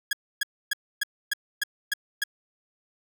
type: tone bursts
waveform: sawtooth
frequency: 1661.2 Hz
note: G#6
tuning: in tune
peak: -19 dBFS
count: 8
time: 0.11-2.238 s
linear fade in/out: 5 ms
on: 21 ms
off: 280 ms
effects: none